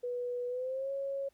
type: tone with pitch glide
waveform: sine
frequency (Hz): 490 to 550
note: B4 to C#5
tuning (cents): -14 to -14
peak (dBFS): -33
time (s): 0.03-1.29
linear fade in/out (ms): 10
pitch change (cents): +200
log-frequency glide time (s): 0.48-0.91
effects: pink hiss -73 dBFS RMS until 1.33 s